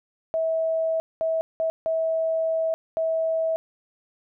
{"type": "tone bursts at uneven times", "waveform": "sine", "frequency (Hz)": 648, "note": "E5", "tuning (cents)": -30, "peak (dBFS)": -21, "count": 5, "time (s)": [[0.34, 1], [1.21, 1.41], [1.6, 1.7], [1.86, 2.74], [2.97, 3.56]], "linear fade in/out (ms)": 0, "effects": []}